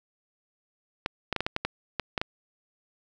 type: clicks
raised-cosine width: 0.3 ms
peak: -11 dBFS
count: 10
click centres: 1.061 / 1.327 / 1.363 / 1.406 / 1.465 / 1.564 / 1.65 / 1.997 / 2.178 / 2.215 s
effects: none